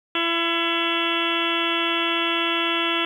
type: harmonic tone with a mistuned harmonic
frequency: 336.2 Hz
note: E4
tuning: 34 cents sharp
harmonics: 1 / 2 / 3 / 4 / 5 / 6 / 7 / 8 / 9 / 10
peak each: -27 / -33 / -31 / -28 / -33 / -33 / -33 / -27 / -29 / -28 dBFS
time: 0.15-3.05 s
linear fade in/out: 2 ms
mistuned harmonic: 7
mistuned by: -83 cents
effects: 9-bit